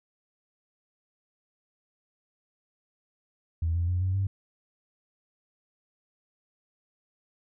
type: tone with pitch steps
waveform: sine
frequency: 82.41 / 85.91 / 89.56 / 93.36 / 97.33 Hz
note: E2 / F2 / F2 / F#2 / G2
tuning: 0 / -28 / +44 / +16 / -12 cents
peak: -23 dBFS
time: 3.62-4.27 s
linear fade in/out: 5 ms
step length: 130 ms
effects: tanh soft clip ceiling -19 dBFS